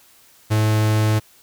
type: tone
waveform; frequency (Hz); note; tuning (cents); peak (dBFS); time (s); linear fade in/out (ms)
45% pulse; 107.9; A2; -33; -15; 0.5-1.2; 20
effects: white hiss -52 dBFS RMS until 1.42 s